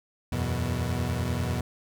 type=chord; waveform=30% pulse; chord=E suspended second; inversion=none; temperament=equal with one note detuned; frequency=82.41 / 92.5 / 122.05 Hz; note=E2 / F#2 / B2; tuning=0 / 0 / -20 cents; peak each=-28 / -30 / -27 dBFS; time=0.32-1.61 s; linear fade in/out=5 ms; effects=none